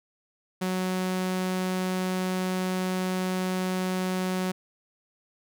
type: tone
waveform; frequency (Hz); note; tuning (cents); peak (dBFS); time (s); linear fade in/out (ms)
sawtooth; 185; F#3; 0; -22; 0.61-4.52; 10
effects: none